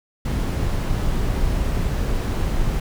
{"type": "noise", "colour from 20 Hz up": "brown", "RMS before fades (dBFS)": -21, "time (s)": [0.25, 2.8], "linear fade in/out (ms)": 5, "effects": []}